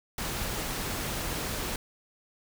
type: noise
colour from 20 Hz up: pink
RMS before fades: -33 dBFS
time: 0.18-1.76 s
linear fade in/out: 2 ms
effects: none